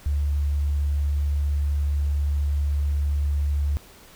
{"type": "tone", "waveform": "sine", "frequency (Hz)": 72.2, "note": "D2", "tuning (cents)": -29, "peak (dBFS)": -20, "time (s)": [0.06, 3.77], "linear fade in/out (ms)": 0, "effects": ["pink hiss -49 dBFS RMS until 4.15 s"]}